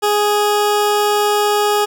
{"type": "tone", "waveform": "20% pulse", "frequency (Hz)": 415.3, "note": "G#4", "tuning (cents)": 0, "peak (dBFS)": -8, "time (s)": [0.02, 1.86], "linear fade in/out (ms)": 20, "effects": []}